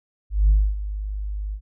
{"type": "tone with ADSR envelope", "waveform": "sine", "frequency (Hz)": 51, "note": "G#1", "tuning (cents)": -31, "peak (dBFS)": -10, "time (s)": [0.3, 1.61], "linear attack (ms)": 190, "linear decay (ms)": 260, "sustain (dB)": -15, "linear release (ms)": 77, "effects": ["tanh soft clip ceiling -9 dBFS"]}